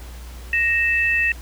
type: tone pair together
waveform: sine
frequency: 1866.4 / 2637 Hz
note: A#6 / E7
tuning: +2 / 0 cents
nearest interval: tritone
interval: 598 cents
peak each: -19 dBFS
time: 0.53-1.32 s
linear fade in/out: 2 ms
effects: added 60 Hz sine -34 dBFS peak until 1.41 s + pink hiss -44 dBFS RMS until 1.41 s